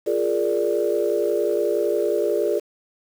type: chord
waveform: sine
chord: Bb dominant seventh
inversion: second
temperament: equal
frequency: 349.2 / 415.3 / 466.2 / 587.3 Hz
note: F4 / Ab4 / Bb4 / D5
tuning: 0 / 0 / 0 / 0 cents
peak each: -25 / -22 / -25 / -24 dBFS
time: 0.06-2.6 s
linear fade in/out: 20 ms
effects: tanh soft clip ceiling -9 dBFS + 7-bit